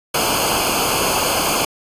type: noise with comb filter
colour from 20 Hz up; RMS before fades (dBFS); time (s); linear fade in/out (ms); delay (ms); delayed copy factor
pink; -18; 0.14-1.65; 5; 0.53; -0.85
effects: resampled to 32000 Hz